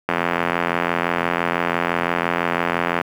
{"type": "click train", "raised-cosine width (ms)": 0.5, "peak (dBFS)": -3, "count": 252, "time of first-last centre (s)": [0.09, 3.012], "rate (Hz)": 85.9, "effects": ["high-pass 150 Hz 12 dB/octave", "7-bit"]}